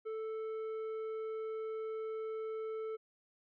sine tone with tanh clipping, 440 Hz, A4, in tune, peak -39 dBFS, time 0.05-2.97 s, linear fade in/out 20 ms, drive 8 dB, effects none

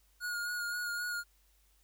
square tone with vibrato, 1437 Hz, F6, 49 cents sharp, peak -35 dBFS, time 0.2-1.24 s, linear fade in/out 50 ms, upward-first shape sine, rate 3.8 Hz, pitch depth 23 cents each way, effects added 50 Hz sine -67 dBFS peak until 1.83 s + white hiss -71 dBFS RMS until 1.83 s

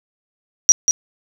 sine tone with echo, 5770 Hz, F#8, 44 cents flat, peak -4 dBFS, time 0.69-0.72 s, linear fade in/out 0 ms, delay 190 ms, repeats 1, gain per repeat -7 dB, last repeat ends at 0.91 s, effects 7-bit

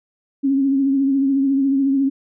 sine tone with vibrato, 273 Hz, C#4, 26 cents flat, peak -14 dBFS, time 0.43-2.1 s, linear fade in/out 20 ms, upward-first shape triangle, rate 14 Hz, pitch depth 50 cents each way, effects none

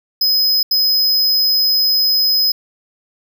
square tone bursts at uneven times, 5060 Hz, D#8, 28 cents sharp, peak -12 dBFS, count 2, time 0.21-0.63 / 0.71-2.52 s, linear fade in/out 5 ms, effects none

